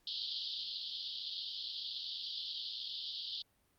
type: band-pass noise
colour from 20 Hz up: white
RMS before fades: -41 dBFS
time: 0.07-3.42 s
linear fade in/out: 2 ms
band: 3100 to 4800 Hz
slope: 96 dB/octave
effects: pink hiss -74 dBFS RMS until 3.78 s + Opus 48 kbps